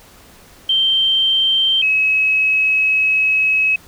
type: tone pair in turn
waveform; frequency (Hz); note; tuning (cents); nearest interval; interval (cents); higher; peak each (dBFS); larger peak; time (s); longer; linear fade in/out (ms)
sine; 3136 / 2564; G7 / E7; 0 / -49; minor third; 349; first; -12; neither; 0.69-1.82 / 1.82-3.76; second; 5
effects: pink hiss -45 dBFS RMS until 3.87 s